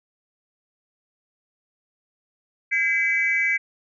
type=tone cluster; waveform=sine; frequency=1621 / 2036 / 2294 Hz; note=G#6 / C7 / D7; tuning=-42 / -48 / -41 cents; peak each=-27 / -21 / -22 dBFS; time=2.71-3.58 s; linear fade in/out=20 ms; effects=tanh soft clip ceiling -11 dBFS